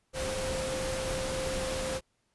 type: tone in noise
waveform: sine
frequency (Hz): 523.3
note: C5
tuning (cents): 0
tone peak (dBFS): -33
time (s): 0.13-2.01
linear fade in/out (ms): 50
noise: pink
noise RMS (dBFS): -35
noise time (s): 0.13-2.01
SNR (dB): -1
effects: pink hiss -75 dBFS RMS until 2.34 s + resampled to 24000 Hz